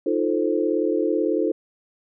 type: chord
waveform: sine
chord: F dominant seventh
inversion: third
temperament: equal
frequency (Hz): 311.1 / 349.2 / 440 / 523.3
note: Eb4 / F4 / A4 / C5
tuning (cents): 0 / 0 / 0 / 0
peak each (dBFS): -24 / -24 / -24 / -27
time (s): 0.06-1.52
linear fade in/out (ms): 5
effects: none